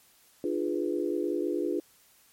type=chord; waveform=sine; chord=D diminished seventh; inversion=none; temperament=equal with one note detuned; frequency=299.5 / 349.2 / 415.3 / 493.9 Hz; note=D4 / F4 / Ab4 / Cb5; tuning=+34 / 0 / 0 / 0 cents; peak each=-32 / -30 / -33 / -36 dBFS; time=0.44-1.8 s; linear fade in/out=2 ms; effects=white hiss -61 dBFS RMS until 2.32 s + MP3 64 kbps